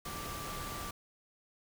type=tone in noise; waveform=sine; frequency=1172 Hz; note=D6; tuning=4 cents flat; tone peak=-44 dBFS; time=0.05-0.91 s; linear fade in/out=5 ms; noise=pink; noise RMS=-42 dBFS; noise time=0.05-0.91 s; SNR=-5 dB; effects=none